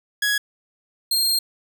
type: tone pair in turn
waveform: sawtooth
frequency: 1670 / 4208 Hz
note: G#6 / C8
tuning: +9 / +9 cents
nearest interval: octave + major third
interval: 1600 cents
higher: second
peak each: -15 / -15 dBFS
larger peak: neither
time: 0.22-0.38 / 1.11-1.39 s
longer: second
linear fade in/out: 5 ms
effects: none